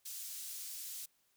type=high-pass noise; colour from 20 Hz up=pink; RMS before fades=-45 dBFS; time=0.05-1.06 s; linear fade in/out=10 ms; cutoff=6200 Hz; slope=12 dB/octave; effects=white hiss -75 dBFS RMS until 1.36 s